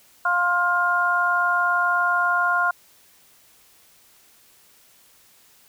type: harmonic tone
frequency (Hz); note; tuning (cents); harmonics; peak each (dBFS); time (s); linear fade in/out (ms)
352.7; F4; +17; 2 / 3 / 4; -25 / -23 / -20; 0.25-2.71; 5
effects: white hiss -55 dBFS RMS until 5.68 s